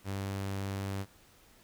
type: tone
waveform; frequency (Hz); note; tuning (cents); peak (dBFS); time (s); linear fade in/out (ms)
sawtooth; 98; G2; 0; -30; 0.04-1.06; 50
effects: pink hiss -61 dBFS RMS until 1.63 s